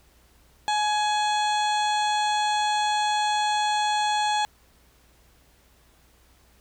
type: harmonic tone with a mistuned harmonic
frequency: 844 Hz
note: G#5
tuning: 28 cents sharp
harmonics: 1 / 2 / 3 / 4 / 5 / 7 / 8 / 9 / 10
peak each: -22 / -32 / -36 / -32 / -35 / -45 / -41 / -43 / -45 dBFS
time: 0.68-4.45 s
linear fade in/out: 0 ms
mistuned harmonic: 2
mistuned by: -20 cents
effects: added 60 Hz sine -60 dBFS peak until 6.6 s + pink hiss -60 dBFS RMS until 6.6 s